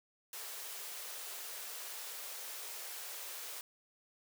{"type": "high-pass noise", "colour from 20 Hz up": "white", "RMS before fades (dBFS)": -45, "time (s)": [0.33, 3.61], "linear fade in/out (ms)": 2, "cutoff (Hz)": 380, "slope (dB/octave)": 48, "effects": []}